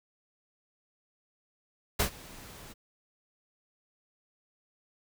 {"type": "noise with ADSR envelope", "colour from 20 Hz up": "pink", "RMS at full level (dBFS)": -25, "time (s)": [1.99, 2.74], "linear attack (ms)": 11, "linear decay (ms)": 95, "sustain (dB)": -23, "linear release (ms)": 23, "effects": []}